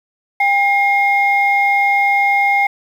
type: tone pair together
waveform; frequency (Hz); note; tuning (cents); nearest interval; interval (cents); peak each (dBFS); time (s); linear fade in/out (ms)
sine; 801 / 2136; G5 / C7; +37 / +35; octave + perfect fourth; 1698; -13; 0.4-2.67; 5
effects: tanh soft clip ceiling -4 dBFS + 7-bit